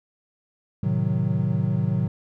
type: chord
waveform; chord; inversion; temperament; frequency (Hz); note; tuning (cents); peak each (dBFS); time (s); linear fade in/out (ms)
triangle; A diminished seventh; none; equal; 110 / 130.81 / 155.56 / 185; A2 / C3 / Eb3 / Gb3; 0 / 0 / 0 / 0; -24; 0.83-2.08; 5
effects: none